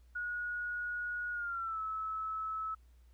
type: tone with pitch glide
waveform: sine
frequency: 1451 to 1300.2 Hz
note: F#6 to E6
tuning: -34 to -24 cents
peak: -35 dBFS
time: 0.15-2.75 s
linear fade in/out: 10 ms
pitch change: -190 cents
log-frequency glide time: 1.32-1.8 s
effects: added 60 Hz sine -58 dBFS peak until 3.13 s + pink hiss -75 dBFS RMS until 3.13 s